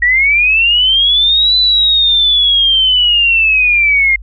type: linear two-way sweep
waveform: sine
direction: up then down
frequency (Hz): 1893 to 4017 to 2102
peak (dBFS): -7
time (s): 0.02-4.16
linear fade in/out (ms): 5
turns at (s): 1.57
effects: added 50 Hz sine -27 dBFS peak until 4.22 s